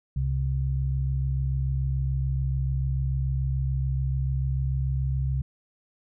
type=tone pair together; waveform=sine; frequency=66.81 / 133.7 Hz; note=C2 / C3; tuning=+37 / +38 cents; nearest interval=octave; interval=1201 cents; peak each=-26 dBFS; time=0.16-5.42 s; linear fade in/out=5 ms; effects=none